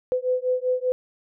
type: beating tone pair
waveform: sine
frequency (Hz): 503 / 508.1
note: B4 / B4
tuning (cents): +32 / +49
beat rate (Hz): 5.1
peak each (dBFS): -24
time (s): 0.12-0.92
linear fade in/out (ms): 0
effects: none